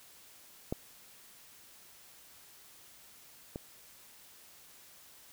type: clicks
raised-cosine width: 2 ms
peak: -19 / -25 dBFS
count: 2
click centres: 0.725 / 3.559 s
effects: white hiss -57 dBFS RMS until 5.32 s